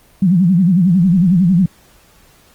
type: tone with vibrato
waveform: sine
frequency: 180 Hz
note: F#3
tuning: 47 cents flat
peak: -8 dBFS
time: 0.22-1.66 s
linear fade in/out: 5 ms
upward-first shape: sine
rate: 11 Hz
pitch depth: 160 cents each way
effects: pink hiss -49 dBFS RMS until 2.54 s + Opus 24 kbps